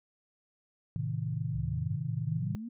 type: chord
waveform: sine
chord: A diminished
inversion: none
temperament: just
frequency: 110 / 132 / 158.4 Hz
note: A2 / C3 / Eb3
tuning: 0 / +16 / +31 cents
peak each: -35 dBFS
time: 0.96-2.55 s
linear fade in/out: 0 ms
type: exponential sweep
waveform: sine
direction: up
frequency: 61.8 to 242.4 Hz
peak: -37 dBFS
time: 1.54-2.69 s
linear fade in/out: 10 ms
effects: none